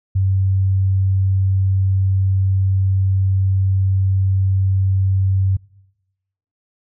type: tone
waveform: sine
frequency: 95.8 Hz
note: G2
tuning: 39 cents flat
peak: -13 dBFS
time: 0.15-5.57 s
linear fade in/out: 10 ms
effects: noise-tail reverb RT60 1.0 s tail -25 dB re dry